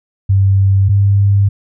sine tone pair in turn, 97.4 / 99.85 Hz, G2 / G2, -11 / +32 cents, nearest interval unison, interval 43 cents, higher second, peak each -7 dBFS, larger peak neither, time 0.29-0.89 / 0.89-1.49 s, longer neither, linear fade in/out 10 ms, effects none

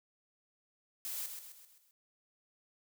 blue noise with echo, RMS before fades -40 dBFS, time 1.05-1.26 s, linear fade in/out 0 ms, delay 130 ms, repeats 5, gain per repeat -6 dB, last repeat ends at 1.91 s, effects none

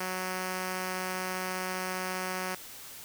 5% pulse tone, 185 Hz, F#3, in tune, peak -21 dBFS, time 0-2.55 s, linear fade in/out 5 ms, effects white hiss -46 dBFS RMS until 3.04 s

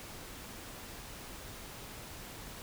silence, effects pink hiss -47 dBFS RMS until 2.62 s

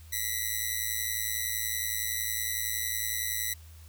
5% pulse ring-modulated tone, 1975.5 Hz, B6, in tune, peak -16 dBFS, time 0.12-3.54 s, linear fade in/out 10 ms, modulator 55.4 Hz, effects added 80 Hz sine -47 dBFS peak until 3.88 s + white hiss -58 dBFS RMS until 3.88 s

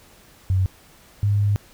sine tone pair in turn, 94 / 102.23 Hz, F#2 / G#2, +28 / -27 cents, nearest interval minor second, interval 145 cents, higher second, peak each -16 dBFS, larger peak neither, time 0.5-0.66 / 1.23-1.56 s, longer second, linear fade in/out 0 ms, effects pink hiss -51 dBFS RMS until 1.73 s

